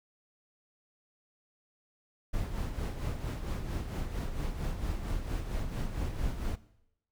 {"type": "noise with tremolo", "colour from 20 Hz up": "brown", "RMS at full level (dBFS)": -32, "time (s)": [2.33, 6.56], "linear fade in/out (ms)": 10, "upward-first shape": "sine", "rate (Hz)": 4.4, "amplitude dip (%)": 55, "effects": ["noise-tail reverb RT60 0.8 s tail -18 dB re dry"]}